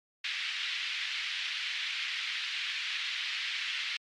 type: band-pass noise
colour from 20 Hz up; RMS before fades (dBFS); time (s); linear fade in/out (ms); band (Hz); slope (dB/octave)
pink; -35; 0.24-3.97; 5; 2000 to 3900; 24
effects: MP3 64 kbps